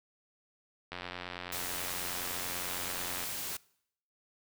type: click train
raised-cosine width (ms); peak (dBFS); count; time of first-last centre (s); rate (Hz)
0.3; -23; 208; 0.92-3.238; 89.3
type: noise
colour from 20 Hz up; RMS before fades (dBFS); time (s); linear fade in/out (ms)
white; -38; 1.52-3.57; 5
effects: noise-tail reverb RT60 0.7 s tail -23 dB re dry